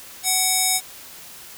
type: tone with band-pass filter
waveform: square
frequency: 750 Hz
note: F#5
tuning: 23 cents sharp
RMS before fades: -20 dBFS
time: 0.23-0.81 s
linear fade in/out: 50 ms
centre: 8800 Hz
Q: 1.4
effects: white hiss -41 dBFS RMS until 1.57 s